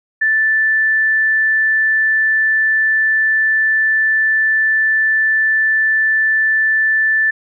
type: tone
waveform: sine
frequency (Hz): 1760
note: A6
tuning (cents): 0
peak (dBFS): -11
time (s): 0.21-7.31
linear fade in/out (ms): 10
effects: none